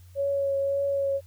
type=tone with vibrato; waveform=sine; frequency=555 Hz; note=C#5; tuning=2 cents sharp; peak=-23 dBFS; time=0.15-1.21 s; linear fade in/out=50 ms; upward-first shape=triangle; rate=1.8 Hz; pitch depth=17 cents each way; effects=added 90 Hz sine -47 dBFS peak until 1.26 s + white hiss -62 dBFS RMS until 1.26 s